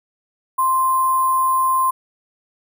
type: tone with sample-and-hold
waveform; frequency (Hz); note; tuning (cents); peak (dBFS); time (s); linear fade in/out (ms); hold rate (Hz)
sine; 1046.5; C6; 0; -14; 0.58-1.91; 10; 11025
effects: none